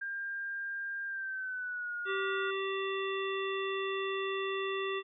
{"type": "tone with pitch glide", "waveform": "sine", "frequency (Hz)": [1600, 1433.7], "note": ["G6", "F6"], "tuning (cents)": [35, 45], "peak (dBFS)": -35, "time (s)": [0.01, 2.51], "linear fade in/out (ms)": 10, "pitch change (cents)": -190, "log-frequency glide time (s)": [1.06, 1.96]}
{"type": "harmonic tone", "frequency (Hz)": 388.2, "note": "G4", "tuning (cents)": -17, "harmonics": [1, 3, 5, 7, 9], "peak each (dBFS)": [-34, -39, -41, -42, -44], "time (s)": [2.05, 5.03], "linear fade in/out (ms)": 50}
{"effects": []}